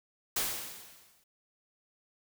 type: noise with exponential decay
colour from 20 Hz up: white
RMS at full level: -29 dBFS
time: 0.36-1.24 s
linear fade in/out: 5 ms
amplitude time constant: 190 ms
effects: none